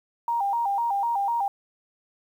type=tone with vibrato; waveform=sine; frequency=865 Hz; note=A5; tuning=30 cents flat; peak=-22 dBFS; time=0.28-1.48 s; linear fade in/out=2 ms; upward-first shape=square; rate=4 Hz; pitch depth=140 cents each way; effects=9-bit

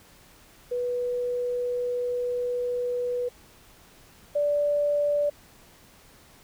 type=tone pair in turn; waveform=sine; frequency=490.3 / 583.3 Hz; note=B4 / D5; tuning=-13 / -12 cents; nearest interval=minor third; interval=301 cents; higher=second; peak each=-25 / -21 dBFS; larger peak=second; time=0.71-3.29 / 4.35-5.3 s; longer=first; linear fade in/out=10 ms; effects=pink hiss -54 dBFS RMS until 6.43 s

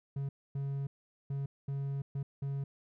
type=tone bursts at uneven times; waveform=triangle; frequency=138.59 Hz; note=C#3; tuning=in tune; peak=-31 dBFS; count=6; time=0.16-0.29 / 0.55-0.87 / 1.3-1.46 / 1.68-2.02 / 2.15-2.23 / 2.42-2.64 s; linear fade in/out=5 ms; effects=none

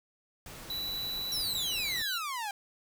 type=noise; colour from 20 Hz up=pink; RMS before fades=-46 dBFS; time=0.46-2.02 s; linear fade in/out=2 ms
type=tone; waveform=square; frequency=3951 Hz; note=B7; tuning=in tune; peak=-34 dBFS; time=0.7-2.18 s; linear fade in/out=2 ms
type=exponential sweep; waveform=sawtooth; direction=down; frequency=5710 to 784 Hz; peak=-30 dBFS; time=1.32-2.51 s; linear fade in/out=2 ms
effects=none

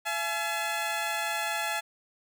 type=tone pair together; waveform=15% pulse; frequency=675.9 / 851 Hz; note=E5 / G#5; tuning=+43 / +42 cents; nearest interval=major third; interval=399 cents; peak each=-27 / -24 dBFS; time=0.05-1.81 s; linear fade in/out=20 ms; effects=none

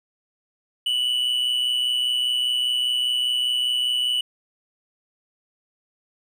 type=tone with amplitude modulation; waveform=triangle; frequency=2960 Hz; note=F#7; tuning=in tune; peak=-16 dBFS; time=0.86-4.21 s; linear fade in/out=5 ms; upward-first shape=sine; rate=125 Hz; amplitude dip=55%; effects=none

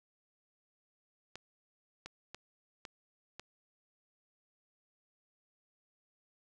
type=clicks; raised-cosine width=0.2 ms; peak=-27 dBFS; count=5; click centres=1.356 / 2.06 / 2.346 / 2.852 / 3.396 s; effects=none

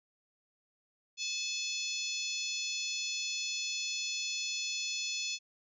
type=harmonic tone; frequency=862 Hz; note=A5; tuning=36 cents flat; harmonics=3 / 4 / 5 / 6 / 7 / 8; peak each=-39 / -40 / -41 / -42 / -42 / -43 dBFS; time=1.17-5.39 s; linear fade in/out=50 ms; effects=none

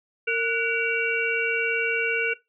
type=harmonic tone with a mistuned harmonic; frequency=458.8 Hz; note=A#4; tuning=28 cents flat; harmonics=1 / 3 / 5 / 6; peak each=-27 / -27 / -27 / -27 dBFS; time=0.27-2.34 s; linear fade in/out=10 ms; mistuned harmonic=3; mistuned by=+120 cents; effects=noise-tail reverb RT60 0.2 s tail -18 dB re dry

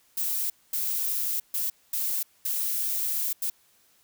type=noise bursts at uneven times; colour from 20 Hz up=violet; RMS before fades=-28 dBFS; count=6; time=0.17-0.5 / 0.73-1.4 / 1.54-1.7 / 1.93-2.23 / 2.45-3.33 / 3.42-3.5 s; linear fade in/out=5 ms; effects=white hiss -63 dBFS RMS until 4.03 s

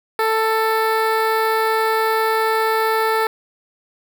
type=tone with notch filter; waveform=15% pulse; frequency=442.6 Hz; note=A4; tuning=10 cents sharp; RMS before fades=-18 dBFS; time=0.19-3.27 s; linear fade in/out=2 ms; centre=6800 Hz; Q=0.6; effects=none

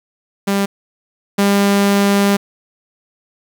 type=tone pair in turn; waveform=sawtooth; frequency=198.6 / 200.3 Hz; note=G3 / G3; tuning=+23 / +38 cents; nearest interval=unison; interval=15 cents; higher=second; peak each=-10 / -7 dBFS; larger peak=second; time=0.47-0.66 / 1.38-2.37 s; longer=second; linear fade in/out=10 ms; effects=7-bit

